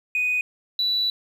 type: tone pair in turn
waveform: triangle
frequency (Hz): 2489 / 3951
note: D#7 / B7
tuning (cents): 0 / 0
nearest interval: minor sixth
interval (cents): 800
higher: second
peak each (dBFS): -17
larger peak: neither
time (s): 0.15-0.41 / 0.79-1.1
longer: second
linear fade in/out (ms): 2
effects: tanh soft clip ceiling -17 dBFS